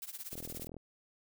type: noise with tremolo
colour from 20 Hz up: blue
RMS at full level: -41 dBFS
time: 0.02-0.67 s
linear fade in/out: 0 ms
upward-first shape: triangle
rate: 17 Hz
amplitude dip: 95%
type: click train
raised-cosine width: 2 ms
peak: -33 dBFS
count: 19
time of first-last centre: 0.33-0.767 s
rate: 41.2 Hz
effects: none